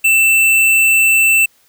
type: tone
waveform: square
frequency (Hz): 2667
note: E7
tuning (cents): +20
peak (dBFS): -9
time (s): 0.04-1.46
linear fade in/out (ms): 10
effects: white hiss -54 dBFS RMS until 1.68 s